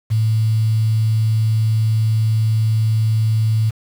sine tone with quantisation, 110 Hz, A2, in tune, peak -13 dBFS, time 0.1-3.71 s, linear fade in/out 20 ms, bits 6, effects none

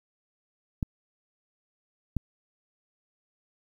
clicks, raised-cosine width 5 ms, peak -15 dBFS, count 2, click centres 0.828 / 2.167 s, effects 9-bit

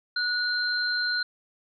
sine tone pair together, 1465 / 4144 Hz, F#6 / C8, -18 / -17 cents, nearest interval octave + tritone, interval 1801 cents, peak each -26 / -28 dBFS, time 0.16-1.23 s, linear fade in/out 5 ms, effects none

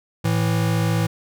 square tone pair together, 110 / 164.81 Hz, A2 / E3, 0 / 0 cents, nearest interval perfect fifth, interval 700 cents, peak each -21 / -22 dBFS, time 0.24-1.07 s, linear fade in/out 10 ms, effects none

